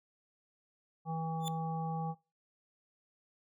harmonic tone, 162 Hz, E3, 30 cents flat, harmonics 1 / 3 / 5 / 7, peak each -36 / -47 / -38 / -48 dBFS, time 1.05-2.15 s, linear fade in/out 50 ms
sawtooth tone with exponential growth, 3520 Hz, A7, in tune, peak -31 dBFS, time 1.4-1.48 s, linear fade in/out 0 ms, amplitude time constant 17 ms
effects noise-tail reverb RT60 0.3 s tail -22 dB re dry

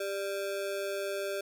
square ring-modulated tone, 493.9 Hz, B4, in tune, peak -30 dBFS, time 0-1.41 s, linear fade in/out 5 ms, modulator 97.6 Hz, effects none

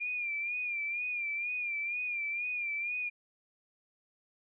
sine tone with vibrato, 2400 Hz, D7, 37 cents sharp, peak -32 dBFS, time 0-3.1 s, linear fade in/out 20 ms, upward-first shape sine, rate 2.1 Hz, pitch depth 62 cents each way, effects none

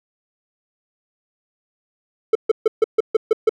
triangle tone bursts, 440 Hz, A4, in tune, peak -8 dBFS, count 8, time 2.33-3.494 s, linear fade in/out 5 ms, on 23 ms, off 140 ms, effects none

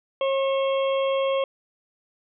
harmonic tone with a mistuned harmonic, 541 Hz, C#5, 42 cents flat, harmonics 1 / 2 / 4 / 5 / 6, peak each -21 / -30 / -38 / -38 / -36 dBFS, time 0.21-1.44 s, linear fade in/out 2 ms, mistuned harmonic 4, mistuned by +17 cents, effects none

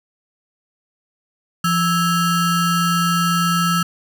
square ring-modulated tone, 743 Hz, F#5, 7 cents sharp, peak -13 dBFS, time 1.64-3.83 s, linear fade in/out 5 ms, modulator 571 Hz, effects none

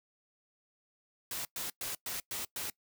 white noise bursts, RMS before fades -38 dBFS, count 6, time 1.31-2.7 s, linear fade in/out 2 ms, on 140 ms, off 110 ms, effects noise-tail reverb RT60 0.1 s tail -22 dB re dry

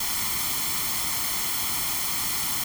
white noise with comb filter, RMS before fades -27 dBFS, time 0-2.64 s, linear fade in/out 5 ms, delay 0.93 ms, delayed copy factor +0.65, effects none

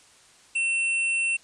square tone, 2700 Hz, E7, 41 cents sharp, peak -23 dBFS, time 0.55-1.37 s, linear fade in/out 10 ms, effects white hiss -55 dBFS RMS until 1.43 s + resampled to 22050 Hz

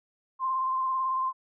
sine tone with vibrato, 1047 Hz, C6, 1 cent sharp, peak -25 dBFS, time 0.39-1.33 s, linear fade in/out 50 ms, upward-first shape sine, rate 18 Hz, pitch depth 24 cents each way, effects none

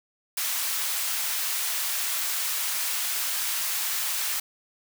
white high-pass noise, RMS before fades -28 dBFS, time 0.37-4.4 s, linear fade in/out 5 ms, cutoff 990 Hz, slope 12 dB/octave, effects none

